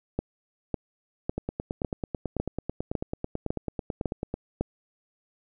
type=two click trains; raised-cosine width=2 ms; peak=-16 / -13 dBFS; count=28 / 9; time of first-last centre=1.38-4.341 / 0.19-4.61 s; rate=9.12 / 1.81 Hz; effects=none